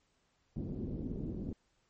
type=low-pass noise; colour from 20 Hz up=white; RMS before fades=-39 dBFS; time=0.56-1.53 s; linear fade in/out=2 ms; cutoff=320 Hz; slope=24 dB/octave; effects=pink hiss -75 dBFS RMS until 1.89 s + MP3 32 kbps